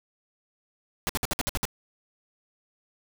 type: noise bursts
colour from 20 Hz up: pink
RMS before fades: -27 dBFS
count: 8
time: 1.07-1.653 s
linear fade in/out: 0 ms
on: 23 ms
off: 57 ms
effects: none